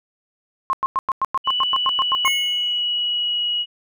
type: tone bursts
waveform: sine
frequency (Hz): 1068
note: C6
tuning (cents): +35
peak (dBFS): -16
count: 13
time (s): 0.7-2.279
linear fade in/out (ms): 0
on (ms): 31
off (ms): 98
type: tone with pitch glide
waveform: sine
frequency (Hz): 2960 to 2909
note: F#7 to F#7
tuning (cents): 0 to -30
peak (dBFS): -19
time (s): 1.44-3.66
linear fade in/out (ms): 50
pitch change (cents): -30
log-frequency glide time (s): 1.67-3.45
type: tone with exponential decay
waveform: square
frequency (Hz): 2178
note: C#7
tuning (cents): -31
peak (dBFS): -18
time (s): 2.25-2.85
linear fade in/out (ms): 5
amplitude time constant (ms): 130
effects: none